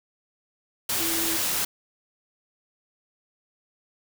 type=tone in noise; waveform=sine; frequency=329.6 Hz; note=E4; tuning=in tune; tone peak=-31 dBFS; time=1-1.37 s; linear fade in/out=5 ms; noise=white; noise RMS=-26 dBFS; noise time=0.89-1.65 s; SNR=-8 dB; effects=none